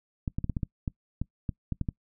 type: clicks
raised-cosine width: 5 ms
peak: -17 dBFS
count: 12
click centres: 0.278 / 0.385 / 0.443 / 0.497 / 0.568 / 0.632 / 0.878 / 1.216 / 1.492 / 1.723 / 1.813 / 1.888 s
effects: noise-tail reverb RT60 0.1 s tail -23 dB re dry